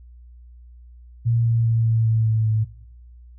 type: tone with pitch steps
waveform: sine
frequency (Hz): 116.54 / 115.33 / 114.14 / 112.96 / 111.79 / 110.64 / 109.49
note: A#2 / A#2 / A#2 / A2 / A2 / A2 / A2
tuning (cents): 0 / -18 / -36 / +46 / +28 / +10 / -8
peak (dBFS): -16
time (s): 1.25-2.65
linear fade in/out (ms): 20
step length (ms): 200
effects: noise-tail reverb RT60 1.0 s tail -22 dB re dry + added 60 Hz sine -42 dBFS peak until 3.38 s